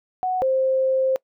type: tone pair in turn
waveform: sine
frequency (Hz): 740 / 526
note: F#5 / C5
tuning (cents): 0 / +9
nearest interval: tritone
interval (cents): 591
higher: first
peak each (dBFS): -20 / -17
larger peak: second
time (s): 0.23-0.42 / 0.42-1.16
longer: second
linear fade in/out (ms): 0
effects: noise-tail reverb RT60 0.1 s tail -24 dB re dry